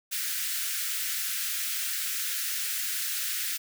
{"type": "high-pass noise", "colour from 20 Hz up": "white", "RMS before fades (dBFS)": -31, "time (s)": [0.11, 3.58], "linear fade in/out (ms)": 20, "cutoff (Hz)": 1400, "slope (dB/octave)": 48, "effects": []}